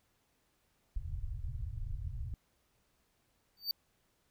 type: low-pass noise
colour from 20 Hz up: pink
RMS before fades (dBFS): -39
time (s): 0.96-2.34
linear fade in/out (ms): 2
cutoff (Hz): 130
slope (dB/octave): 96
type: tone with exponential growth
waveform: square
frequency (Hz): 4600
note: D8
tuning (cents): -37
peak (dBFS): -28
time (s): 3.57-3.71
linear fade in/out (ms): 1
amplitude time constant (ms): 29
effects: pink hiss -75 dBFS RMS until 4.3 s